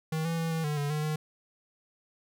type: tone with pitch steps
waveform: square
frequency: 158.5 / 165.8 / 164.3 / 162.2 / 149.3 / 144.3 / 151.6 / 153.6 Hz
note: D#3 / E3 / E3 / E3 / D3 / D3 / D#3 / D#3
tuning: +32 / +10 / -5 / -28 / +29 / -30 / -45 / -22 cents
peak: -29 dBFS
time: 0.12-1.16 s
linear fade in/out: 5 ms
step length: 130 ms
effects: none